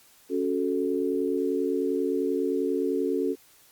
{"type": "chord", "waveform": "sine", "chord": "F# minor", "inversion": "second", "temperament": "equal", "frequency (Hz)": [277.2, 370, 440], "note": ["C#4", "F#4", "A4"], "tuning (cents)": [0, 0, 0], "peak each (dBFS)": -28, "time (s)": [0.29, 3.36], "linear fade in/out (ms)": 50, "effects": ["white hiss -57 dBFS RMS until 3.71 s", "Opus 48 kbps"]}